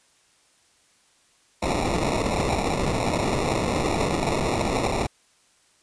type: noise with sample-and-hold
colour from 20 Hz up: blue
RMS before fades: -24 dBFS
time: 1.62-5.07 s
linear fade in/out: 10 ms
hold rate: 1575 Hz
effects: white hiss -61 dBFS RMS until 5.82 s + resampled to 22050 Hz